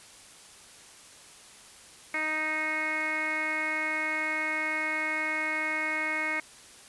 10% pulse tone with low-pass filter, 311.1 Hz, D#4, in tune, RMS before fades -30 dBFS, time 2.14-6.4 s, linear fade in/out 2 ms, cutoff 2200 Hz, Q 9.1, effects white hiss -51 dBFS RMS until 6.88 s + resampled to 24000 Hz

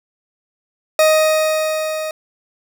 40% pulse tone with level ramp, 625 Hz, D#5, 8 cents sharp, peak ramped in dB -8 to -21 dBFS, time 0.99-2.11 s, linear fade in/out 2 ms, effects none

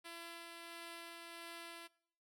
5% pulse tone with tremolo, 337.2 Hz, E4, 39 cents sharp, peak -36 dBFS, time 0.04-1.88 s, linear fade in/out 20 ms, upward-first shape sine, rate 1.5 Hz, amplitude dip 25%, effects noise-tail reverb RT60 0.7 s tail -23 dB re dry + MP3 64 kbps

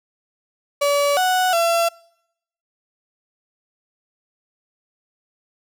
35% pulse tone with pitch steps, 572 / 739 / 676 Hz, D5 / F#5 / E5, -46 / -2 / +43 cents, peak -14 dBFS, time 0.81-1.89 s, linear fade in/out 10 ms, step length 360 ms, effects noise-tail reverb RT60 0.8 s tail -26 dB re dry

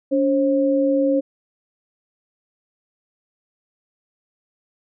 sine tone pair together, 284 / 536.1 Hz, C#4 / C5, +42 / +42 cents, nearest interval major seventh, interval 1100 cents, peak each -18 dBFS, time 0.11-1.21 s, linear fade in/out 20 ms, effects none

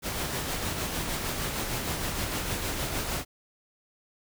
pink noise with tremolo, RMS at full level -30 dBFS, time 0.02-3.25 s, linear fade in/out 50 ms, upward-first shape sine, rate 6.5 Hz, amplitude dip 35%, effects none

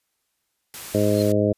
white noise, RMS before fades -36 dBFS, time 0.74-1.32 s, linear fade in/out 0 ms
harmonic tone, 103.83 Hz, G#2, in tune, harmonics 1 / 2 / 3 / 4 / 5 / 6, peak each -24 / -24 / -24 / -24 / -24 / -24 dBFS, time 0.94-1.53 s, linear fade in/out 10 ms
sine tone with exponential growth, 4186 Hz, C8, in tune, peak -29 dBFS, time 1.08-1.22 s, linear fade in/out 1 ms, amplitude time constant 30 ms
effects white hiss -74 dBFS RMS until 1.57 s + resampled to 32000 Hz

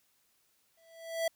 square tone with exponential growth, 659.3 Hz, E5, in tune, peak -27 dBFS, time 0.77-1.28 s, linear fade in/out 5 ms, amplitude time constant 110 ms, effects white hiss -72 dBFS RMS until 1.35 s

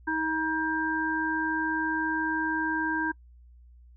harmonic tone, 317.3 Hz, D#4, 34 cents sharp, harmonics 1 / 3 / 5, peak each -30 / -31 / -29 dBFS, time 0.07-3.12 s, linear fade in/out 10 ms, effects noise-tail reverb RT60 0.1 s tail -25 dB re dry + added 60 Hz sine -50 dBFS peak until 3.96 s

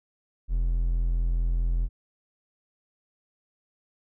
triangle tone, 42.38 Hz, E1, 49 cents sharp, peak -20 dBFS, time 0.48-1.89 s, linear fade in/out 50 ms, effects none

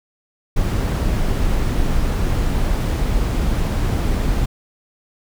brown noise, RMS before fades -18 dBFS, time 0.56-4.46 s, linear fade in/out 10 ms, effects none

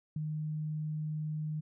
sine tone with ADSR envelope, 153.7 Hz, D#3, 21 cents flat, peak -30 dBFS, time 0.16-1.61 s, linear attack 4 ms, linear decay 11 ms, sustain -3 dB, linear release 15 ms, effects none

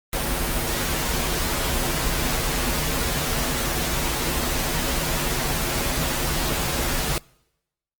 pink noise with comb filter, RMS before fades -24 dBFS, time 0.13-7.18 s, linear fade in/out 0 ms, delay 10 ms, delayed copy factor -0.85, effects noise-tail reverb RT60 0.9 s tail -26 dB re dry + Opus 32 kbps

